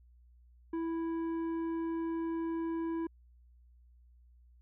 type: tone with tanh clipping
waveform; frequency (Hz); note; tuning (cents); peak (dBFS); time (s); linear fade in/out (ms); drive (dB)
sine; 329.6; E4; 0; -34; 0.73-3.07; 5; 9
effects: added 60 Hz sine -58 dBFS peak until 4.61 s